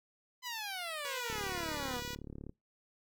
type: exponential sweep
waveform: 10% pulse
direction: down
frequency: 1023 to 233.1 Hz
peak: -30 dBFS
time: 0.42-2.02 s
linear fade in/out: 50 ms
type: tone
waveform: 5% pulse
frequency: 488 Hz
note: B4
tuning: 21 cents flat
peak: -29 dBFS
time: 1.05-2.15 s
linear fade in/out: 0 ms
type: click train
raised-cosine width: 3 ms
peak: -32 dBFS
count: 44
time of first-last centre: 1.3-2.494 s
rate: 36 Hz
effects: noise-tail reverb RT60 0.2 s tail -24 dB re dry